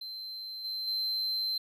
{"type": "tone with level steps", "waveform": "triangle", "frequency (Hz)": 4102, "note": "C8", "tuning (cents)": -35, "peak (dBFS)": [-37, -32, -28], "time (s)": [0.01, 1.58], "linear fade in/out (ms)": 5, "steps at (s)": [0.64, 0.87], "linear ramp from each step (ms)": 10, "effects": []}